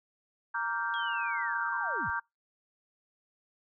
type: chord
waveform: sine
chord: G minor seventh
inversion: first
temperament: equal with one note detuned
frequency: 932.3 / 1161.8 / 1396.9 / 1568 Hz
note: Bb5 / D6 / F6 / G6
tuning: 0 / -19 / 0 / 0 cents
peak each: -35 / -37 / -38 / -33 dBFS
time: 0.54-2.2 s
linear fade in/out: 10 ms
type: linear sweep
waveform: sine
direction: down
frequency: 3322 to 54.6 Hz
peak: -39 dBFS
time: 0.94-2.1 s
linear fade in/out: 0 ms
effects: noise-tail reverb RT60 0.2 s tail -26 dB re dry